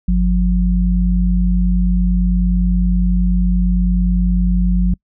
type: tone pair together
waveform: sine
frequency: 50.31 / 179.3 Hz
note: G1 / F3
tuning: +46 / +46 cents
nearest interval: octave + minor seventh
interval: 2200 cents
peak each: -13 / -15 dBFS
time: 0.08-4.94 s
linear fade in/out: 5 ms
effects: noise-tail reverb RT60 0.1 s tail -26 dB re dry